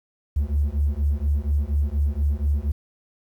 triangle beating tone pair, 70.3 / 74.5 Hz, C#2 / D2, +25 / +25 cents, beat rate 4.2 Hz, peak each -19 dBFS, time 0.36-2.72 s, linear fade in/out 10 ms, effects tanh soft clip ceiling -15 dBFS + 9-bit

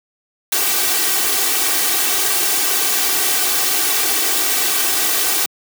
white noise with comb filter, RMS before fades -17 dBFS, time 0.52-5.46 s, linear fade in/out 5 ms, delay 2.6 ms, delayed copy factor +0.9, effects high-pass 200 Hz 12 dB/octave

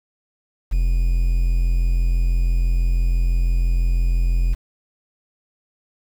triangle tone with quantisation, 43.02 Hz, F1, 25 cents flat, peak -13 dBFS, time 0.71-4.55 s, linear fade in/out 20 ms, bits 7, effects none

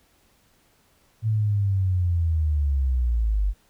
sine linear sweep, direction down, 111.6 to 46.8 Hz, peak -19 dBFS, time 1.22-3.54 s, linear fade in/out 50 ms, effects pink hiss -62 dBFS RMS until 3.69 s

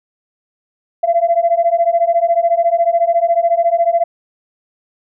sine beating tone pair, 673 / 687 Hz, E5 / F5, +36 / -29 cents, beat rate 14 Hz, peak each -13 dBFS, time 1.03-4.04 s, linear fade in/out 10 ms, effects tanh soft clip ceiling -4 dBFS

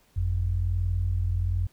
sine tone pair together, 49.01 / 90.2 Hz, G1 / F#2, 0 / -44 cents, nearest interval major seventh, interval 1056 cents, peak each -27 / -24 dBFS, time 0.16-1.67 s, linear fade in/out 10 ms, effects tanh soft clip ceiling -15 dBFS + pink hiss -63 dBFS RMS until 1.72 s

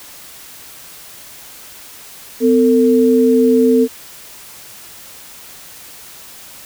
sine tone pair together, 253.1 / 450.9 Hz, B3 / A4, +43 / +42 cents, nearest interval minor seventh, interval 999 cents, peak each -11 dBFS, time 2.4-3.88 s, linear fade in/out 50 ms, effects white hiss -37 dBFS RMS until 6.65 s

